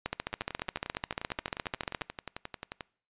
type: two click trains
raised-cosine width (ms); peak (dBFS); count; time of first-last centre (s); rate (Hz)
0.3; -15 / -21; 29 / 29; 0.06-2.018 / 0.33-2.808; 14.3 / 11.3
effects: noise-tail reverb RT60 0.5 s tail -24 dB re dry + resampled to 8000 Hz